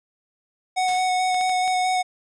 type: tone with vibrato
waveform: square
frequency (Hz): 738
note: F#5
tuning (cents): -5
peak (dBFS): -20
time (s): 0.76-2.03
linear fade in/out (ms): 20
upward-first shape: square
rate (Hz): 4.6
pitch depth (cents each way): 10
type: noise with exponential decay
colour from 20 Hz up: white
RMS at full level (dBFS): -34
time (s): 0.88-1.29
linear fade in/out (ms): 2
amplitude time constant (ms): 88
type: clicks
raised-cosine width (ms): 0.2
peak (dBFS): -20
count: 4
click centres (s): 1.345 / 1.411 / 1.495 / 1.678
effects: resampled to 22050 Hz